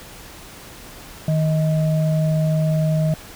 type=tone pair together; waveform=sine; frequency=156.41 / 630 Hz; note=D#3 / D#5; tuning=+9 / +21 cents; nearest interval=2 octaves; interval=2412 cents; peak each=-16 / -25 dBFS; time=1.28-3.14 s; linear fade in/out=2 ms; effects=pink hiss -40 dBFS RMS until 3.35 s